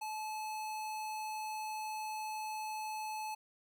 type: tone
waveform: square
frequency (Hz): 863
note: A5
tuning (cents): -34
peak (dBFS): -39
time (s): 0.01-3.35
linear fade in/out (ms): 10
effects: none